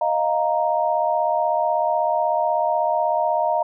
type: chord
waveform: sine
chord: Eb suspended second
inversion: none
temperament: equal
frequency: 622.3 / 698.5 / 932.3 Hz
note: Eb5 / F5 / Bb5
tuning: 0 / 0 / 0 cents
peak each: -22 dBFS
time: 0.01-3.63 s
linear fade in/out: 5 ms
effects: none